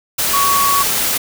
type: tone in noise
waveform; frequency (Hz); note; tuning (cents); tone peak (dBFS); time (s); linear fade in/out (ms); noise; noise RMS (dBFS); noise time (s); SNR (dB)
sine; 1121; C#6; +19; -13; 0.33-0.83; 10; white; -17; 0.18-1.18; +1
effects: none